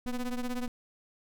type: ring-modulated tone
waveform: square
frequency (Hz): 125.2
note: B2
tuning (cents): +24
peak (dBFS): -29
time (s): 0.06-0.68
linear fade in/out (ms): 2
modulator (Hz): 117
effects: none